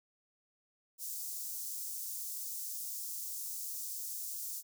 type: high-pass noise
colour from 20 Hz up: white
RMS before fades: -41 dBFS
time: 0.98-4.63 s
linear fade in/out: 50 ms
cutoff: 5700 Hz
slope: 24 dB/octave
effects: none